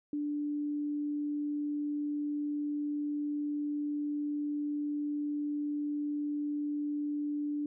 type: tone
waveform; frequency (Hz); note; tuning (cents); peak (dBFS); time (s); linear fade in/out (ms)
sine; 293.7; D4; 0; -31; 0.13-7.66; 2
effects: none